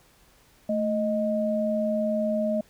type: tone pair together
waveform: sine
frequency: 220 / 622.3 Hz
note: A3 / D#5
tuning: 0 / 0 cents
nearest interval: octave + tritone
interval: 1800 cents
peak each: -26 / -25 dBFS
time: 0.69-2.61 s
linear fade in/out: 5 ms
effects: pink hiss -59 dBFS RMS until 2.69 s